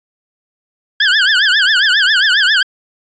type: tone with vibrato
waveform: 25% pulse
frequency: 1600 Hz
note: G6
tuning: 35 cents sharp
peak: -5 dBFS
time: 1-2.63 s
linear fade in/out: 5 ms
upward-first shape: triangle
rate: 7.4 Hz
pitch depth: 210 cents each way
effects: resampled to 16000 Hz